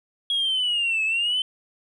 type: linear two-way sweep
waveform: sine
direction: down then up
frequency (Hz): 3322 to 2575 to 3081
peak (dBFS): -19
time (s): 0.3-1.42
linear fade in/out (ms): 2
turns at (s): 1.04
effects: tanh soft clip ceiling -18 dBFS